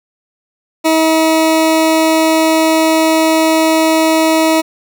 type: tone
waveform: 20% pulse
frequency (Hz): 320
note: D#4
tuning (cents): +49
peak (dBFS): -4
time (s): 0.84-4.62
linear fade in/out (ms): 20
effects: none